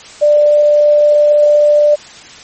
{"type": "tone", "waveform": "sine", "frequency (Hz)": 592, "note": "D5", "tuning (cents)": 14, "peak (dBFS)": -5, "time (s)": [0.21, 1.96], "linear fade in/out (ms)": 20, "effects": ["white hiss -35 dBFS RMS until 2.43 s", "MP3 32 kbps"]}